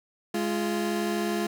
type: tone pair together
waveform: 30% pulse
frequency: 209.1 / 345.5 Hz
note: G#3 / F4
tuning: +12 / -19 cents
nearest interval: major sixth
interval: 869 cents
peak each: -26 dBFS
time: 0.34-1.47 s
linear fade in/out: 5 ms
effects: none